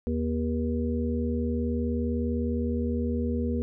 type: harmonic tone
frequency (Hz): 79.6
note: D#2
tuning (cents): +40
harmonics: 1 / 3 / 5 / 6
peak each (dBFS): -29 / -28 / -36 / -34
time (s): 0.07-3.62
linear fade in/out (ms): 0
effects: none